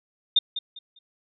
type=tone with echo; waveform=sine; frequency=3628 Hz; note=A#7; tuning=48 cents flat; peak=-14 dBFS; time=0.36-0.39 s; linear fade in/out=5 ms; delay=200 ms; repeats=3; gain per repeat=-12 dB; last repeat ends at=0.99 s; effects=none